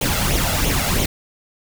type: noise with flanger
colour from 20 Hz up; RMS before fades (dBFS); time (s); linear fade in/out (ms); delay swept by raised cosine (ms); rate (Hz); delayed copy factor
pink; -19; 0.01-1.06; 5; 0.3 to 1.5; 3; +0.65
effects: none